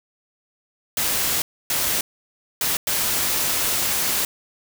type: noise bursts at uneven times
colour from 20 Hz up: white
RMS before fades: -22 dBFS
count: 4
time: 0.97-1.42 / 1.7-2.01 / 2.61-2.77 / 2.87-4.25 s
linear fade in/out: 2 ms
effects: none